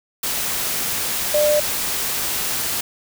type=tone in noise; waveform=sine; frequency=596 Hz; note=D5; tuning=25 cents sharp; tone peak=-14 dBFS; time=1.34-1.6 s; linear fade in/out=5 ms; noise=white; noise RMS=-23 dBFS; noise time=0.23-2.81 s; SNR=+6 dB; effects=none